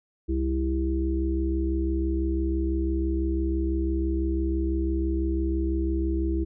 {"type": "harmonic tone", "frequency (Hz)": 66, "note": "C2", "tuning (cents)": 16, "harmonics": [1, 3, 5, 6], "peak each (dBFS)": [-25, -37, -27, -37], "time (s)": [0.28, 6.45], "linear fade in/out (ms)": 20, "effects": []}